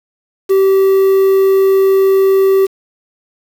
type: tone with quantisation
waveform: triangle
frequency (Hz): 386.3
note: G4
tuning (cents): -25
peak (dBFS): -5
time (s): 0.49-2.67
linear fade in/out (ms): 20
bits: 5
effects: none